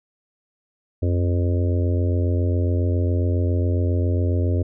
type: harmonic tone with a mistuned harmonic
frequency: 87.31 Hz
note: F2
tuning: in tune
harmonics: 1 / 3 / 4 / 5 / 6 / 7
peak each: -18 / -28 / -30 / -32 / -34 / -35 dBFS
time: 1.02-4.63 s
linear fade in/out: 10 ms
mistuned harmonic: 1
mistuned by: +48 cents
effects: none